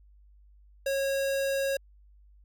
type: tone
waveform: square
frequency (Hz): 547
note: C#5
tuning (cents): -23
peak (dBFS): -27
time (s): 0.86-1.77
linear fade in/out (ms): 5
effects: added 50 Hz sine -54 dBFS peak until 2.44 s